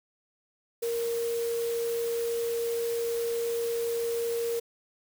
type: tone in noise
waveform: sine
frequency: 466.2 Hz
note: A#4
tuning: in tune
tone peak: -27 dBFS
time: 0.82-4.6 s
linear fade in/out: 10 ms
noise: white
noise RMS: -41 dBFS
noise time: 0.82-4.6 s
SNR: +11 dB
effects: none